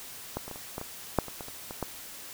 clicks, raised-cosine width 1 ms, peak -17 / -26 / -25 / -29 / -20 / -23 / -8 / -26 / -24 / -28 / -24 / -16 dBFS, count 12, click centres 0.37 / 0.48 / 0.513 / 0.559 / 0.781 / 0.814 / 1.187 / 1.283 / 1.408 / 1.484 / 1.709 / 1.827 s, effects white hiss -44 dBFS RMS until 2.33 s

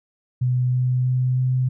sine tone with pitch steps, 125.5 / 126.37 / 127.25 / 128.14 Hz, B2 / B2 / C3 / C3, +28 / +40 / -48 / -36 cents, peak -17 dBFS, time 0.41-1.69 s, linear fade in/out 10 ms, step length 320 ms, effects none

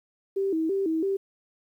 sine tone with vibrato, 354.3 Hz, F4, 25 cents sharp, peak -23 dBFS, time 0.36-1.17 s, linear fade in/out 10 ms, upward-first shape square, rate 3 Hz, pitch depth 170 cents each way, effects 10-bit

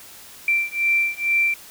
sine beating tone pair, 2349 / 2351.2 Hz, D7 / D7, 0 / +1 cents, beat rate 2.2 Hz, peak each -21 dBFS, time 0.48-1.54 s, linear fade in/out 2 ms, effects white hiss -43 dBFS RMS until 1.7 s

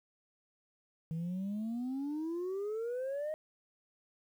sine exponential sweep, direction up, 158.8 to 630 Hz, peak -32 dBFS, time 1.11-3.34 s, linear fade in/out 0 ms, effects tanh soft clip ceiling -33 dBFS + 11-bit

